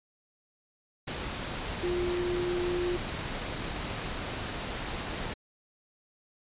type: tone in noise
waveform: sine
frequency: 354.4 Hz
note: F4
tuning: 25 cents sharp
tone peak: -28 dBFS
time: 1.83-2.97 s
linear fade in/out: 10 ms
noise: pink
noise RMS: -35 dBFS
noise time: 1.07-5.34 s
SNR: +4 dB
effects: resampled to 8000 Hz